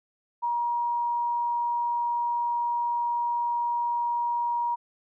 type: tone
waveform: sine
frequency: 951 Hz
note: A#5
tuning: 34 cents sharp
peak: -24 dBFS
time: 0.42-4.76 s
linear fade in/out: 20 ms
effects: none